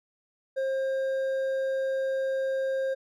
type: tone with hard clipping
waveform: triangle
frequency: 533 Hz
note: C5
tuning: 32 cents sharp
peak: -27 dBFS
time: 0.56-2.95 s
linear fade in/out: 20 ms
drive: 8 dB
effects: none